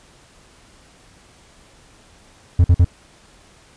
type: tone bursts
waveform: triangle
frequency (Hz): 87.31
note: F2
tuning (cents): 0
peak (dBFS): -6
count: 3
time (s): 2.59-2.847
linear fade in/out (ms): 5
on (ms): 53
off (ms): 49
effects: pink hiss -50 dBFS RMS until 3.76 s + resampled to 22050 Hz